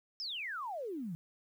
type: exponential sweep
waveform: sine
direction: down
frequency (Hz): 5430 to 155.56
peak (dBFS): -37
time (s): 0.2-1.15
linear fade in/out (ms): 0
effects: 11-bit